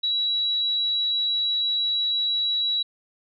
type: tone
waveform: sine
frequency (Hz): 3902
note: B7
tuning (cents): -22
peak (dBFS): -21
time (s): 0.03-2.83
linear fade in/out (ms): 10
effects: none